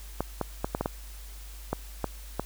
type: clicks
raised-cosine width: 1 ms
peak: -13 dBFS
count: 9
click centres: 0.206 / 0.413 / 0.645 / 0.749 / 0.81 / 0.859 / 1.73 / 2.043 / 2.396 s
effects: added 50 Hz sine -41 dBFS peak until 2.45 s + white hiss -50 dBFS RMS until 2.45 s